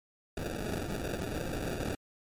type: noise with sample-and-hold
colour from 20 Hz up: violet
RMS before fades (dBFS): -35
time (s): 0.37-1.95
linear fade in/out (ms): 2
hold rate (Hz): 1050
effects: MP3 64 kbps